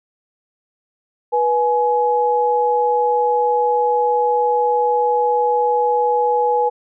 sine tone pair together, 487.9 / 841.6 Hz, B4 / G#5, -21 / +23 cents, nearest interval major sixth, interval 944 cents, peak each -17 / -16 dBFS, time 1.32-6.7 s, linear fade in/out 20 ms, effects none

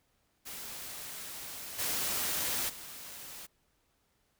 white noise with level steps, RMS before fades -43 / -33 / -46 dBFS, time 0.45-3.47 s, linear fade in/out 20 ms, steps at 1.78 / 2.68 s, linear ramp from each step 20 ms, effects pink hiss -74 dBFS RMS until 4.39 s

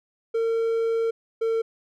triangle tone pair in turn, 455.5 / 452.4 Hz, A#4 / A4, -40 / +48 cents, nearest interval unison, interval 12 cents, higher first, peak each -19 dBFS, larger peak neither, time 0.34-1.11 / 1.41-1.62 s, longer first, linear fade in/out 10 ms, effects none

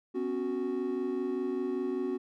triangle chord, B suspended second, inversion none, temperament equal with one note detuned, 252.1 / 277.2 / 370 Hz, B3 / C#4 / F#4, +36 / 0 / 0 cents, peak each -34 / -34 / -30 dBFS, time 0.14-2.18 s, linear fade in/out 20 ms, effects none

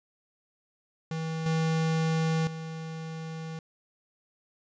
square tone with level steps, 161 Hz, E3, 41 cents flat, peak -31 / -25 / -36 dBFS, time 1.11-3.59 s, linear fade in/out 2 ms, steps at 1.46 / 2.47 s, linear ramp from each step 2 ms, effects resampled to 16000 Hz

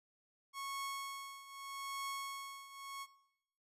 sawtooth tone with tremolo, 1100 Hz, C#6, 14 cents flat, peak -35 dBFS, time 0.53-3.07 s, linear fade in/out 50 ms, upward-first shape triangle, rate 0.81 Hz, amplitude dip 80%, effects noise-tail reverb RT60 0.8 s tail -18 dB re dry + resampled to 32000 Hz

